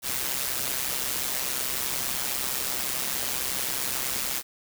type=noise with amplitude modulation; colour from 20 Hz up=white; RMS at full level=-26 dBFS; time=0.02-4.43 s; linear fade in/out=50 ms; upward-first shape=sine; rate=131 Hz; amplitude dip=70%; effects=none